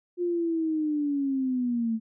sine linear sweep, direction down, 356.2 to 220 Hz, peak -24 dBFS, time 0.17-2 s, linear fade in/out 50 ms, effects none

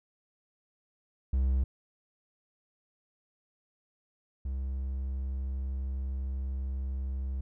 triangle tone pair in turn, 65.41 / 66.28 Hz, C2 / C2, 0 / +23 cents, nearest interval unison, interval 23 cents, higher second, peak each -22 / -29 dBFS, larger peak first, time 1.33-1.64 / 4.45-7.41 s, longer second, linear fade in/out 5 ms, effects none

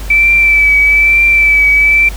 sine tone with vibrato, 2316 Hz, D7, 25 cents flat, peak -5 dBFS, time 0.1-2.09 s, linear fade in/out 5 ms, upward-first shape triangle, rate 1.1 Hz, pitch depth 34 cents each way, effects added 50 Hz sine -20 dBFS peak until 2.16 s + pink hiss -31 dBFS RMS until 2.16 s

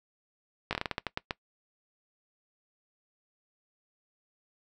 slowing click train, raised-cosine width 0.3 ms, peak -14 dBFS, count 11, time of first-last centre 0.71-1.309 s, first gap 18 ms, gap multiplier 1.25, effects noise-tail reverb RT60 0.1 s tail -21 dB re dry

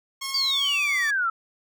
10% pulse tone with pitch glide, 1085 to 1156.2 Hz, C#6 to D6, -37 to -27 cents, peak -22 dBFS, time 0.21-1.11 s, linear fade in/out 10 ms, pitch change +110 cents, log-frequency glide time 0.48-0.8 s
25% pulse tone, 5400 Hz, E8, 41 cents sharp, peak -29 dBFS, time 0.22-0.33 s, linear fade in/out 20 ms
sine exponential sweep, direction down, 4751 to 1300 Hz, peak -21 dBFS, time 0.34-1.3 s, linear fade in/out 5 ms
effects none

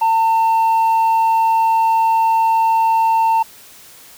triangle tone with tanh clipping, 900 Hz, A5, 39 cents sharp, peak -12 dBFS, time 0.01-3.43 s, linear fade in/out 10 ms, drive 7 dB, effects white hiss -42 dBFS RMS until 4.17 s

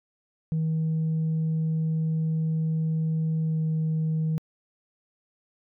sine tone with pitch glide, 159.5 to 158.31 Hz, D#3 to D#3, +43 to +30 cents, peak -21 dBFS, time 0.52-4.38 s, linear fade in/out 0 ms, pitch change -13 cents, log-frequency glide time 3.42-3.6 s, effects tanh soft clip ceiling -21 dBFS

